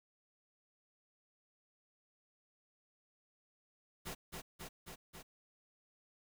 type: noise with echo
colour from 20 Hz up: pink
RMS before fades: -44 dBFS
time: 4.05-4.15 s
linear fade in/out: 20 ms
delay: 270 ms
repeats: 4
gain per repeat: -2 dB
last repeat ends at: 5.23 s
effects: none